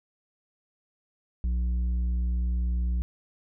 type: tone with tanh clipping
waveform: sine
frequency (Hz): 60.3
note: B1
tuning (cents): -41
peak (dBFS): -25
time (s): 1.44-3.02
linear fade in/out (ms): 0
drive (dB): 6
effects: none